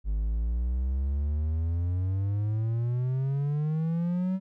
triangle exponential sweep, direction up, 50.1 to 191.7 Hz, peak -23 dBFS, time 0.04-4.4 s, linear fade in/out 50 ms, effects none

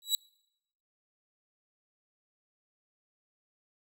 sawtooth tone with exponential growth, 3905 Hz, B7, 20 cents flat, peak -18 dBFS, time 0.02-0.15 s, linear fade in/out 1 ms, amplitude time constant 28 ms, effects noise-tail reverb RT60 0.8 s tail -26 dB re dry

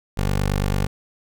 15% pulse tone, 49 Hz, G1, in tune, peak -13 dBFS, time 0.17-0.87 s, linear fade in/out 10 ms, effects none

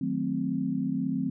sine chord, D# diminished seventh, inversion none, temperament equal, 155.56 / 185 / 220 / 261.6 Hz, D#3 / F#3 / A3 / C4, 0 / 0 / 0 / 0 cents, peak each -35 / -32 / -33 / -29 dBFS, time 0.01-1.3 s, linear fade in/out 5 ms, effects none

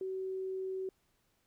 sine tone, 378.5 Hz, F#4, 39 cents sharp, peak -35 dBFS, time 0.01-0.89 s, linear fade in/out 2 ms, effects pink hiss -75 dBFS RMS until 1.46 s

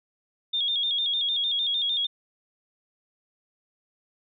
sine tone with vibrato, 3462 Hz, A7, 29 cents flat, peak -23 dBFS, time 0.53-2.07 s, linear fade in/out 10 ms, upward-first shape square, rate 6.6 Hz, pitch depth 74 cents each way, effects none

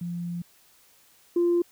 sine tone pair in turn, 173.3 / 346.6 Hz, F3 / F4, -13 / -13 cents, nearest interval octave, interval 1200 cents, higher second, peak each -29 / -18 dBFS, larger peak second, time 0.01-0.42 / 1.36-1.62 s, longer first, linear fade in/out 5 ms, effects tanh soft clip ceiling -16 dBFS + white hiss -59 dBFS RMS until 1.71 s

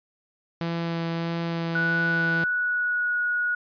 sawtooth tone with vibrato, 167.4 Hz, E3, 27 cents sharp, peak -22 dBFS, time 0.61-2.44 s, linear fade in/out 0 ms, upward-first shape sine, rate 1.6 Hz, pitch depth 9 cents each way
sine tone with pitch glide, 1476 to 1454.8 Hz, F#6 to F#6, -5 to -30 cents, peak -22 dBFS, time 1.75-3.55 s, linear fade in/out 5 ms, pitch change -25 cents, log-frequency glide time 2.38-3.19 s
effects resampled to 11025 Hz

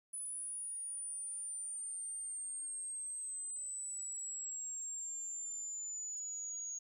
sine exponential sweep, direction down, 9956 to 6650 Hz, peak -40 dBFS, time 0.13-6.79 s, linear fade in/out 10 ms, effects 12-bit

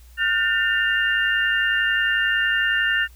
sine tone cluster, 1432 / 1543 / 1803 / 2799 Hz, F6 / G6 / A6 / F7, +43 / -28 / +42 / +3 cents, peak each -25 / -26 / -20 / -26 dBFS, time 0.17-3.08 s, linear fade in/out 50 ms, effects added 60 Hz sine -44 dBFS peak until 3.15 s + white hiss -56 dBFS RMS until 3.15 s

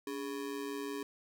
square ring-modulated tone, 349.2 Hz, F4, in tune, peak -35 dBFS, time 0.07-1.03 s, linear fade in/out 2 ms, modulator 62.7 Hz, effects none

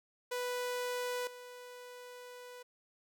sawtooth tone with level steps, 493.9 Hz, B4, in tune, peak -31 / -44 dBFS, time 0.31-2.63 s, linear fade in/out 10 ms, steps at 1.27 s, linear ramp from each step 2 ms, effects none

